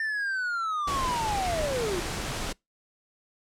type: linear sweep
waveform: triangle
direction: down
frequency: 1800 to 333.3 Hz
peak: -25 dBFS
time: 0-2 s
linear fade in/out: 2 ms
type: noise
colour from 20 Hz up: pink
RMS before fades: -32 dBFS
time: 0.87-2.53 s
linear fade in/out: 10 ms
effects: noise-tail reverb RT60 0.2 s tail -26 dB re dry + low-pass 9000 Hz 12 dB/octave